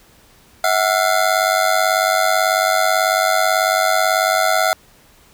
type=ring-modulated tone; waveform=25% pulse; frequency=695 Hz; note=F5; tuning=9 cents flat; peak=-7 dBFS; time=0.64-4.73 s; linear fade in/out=0 ms; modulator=49.1 Hz; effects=pink hiss -50 dBFS RMS until 5.33 s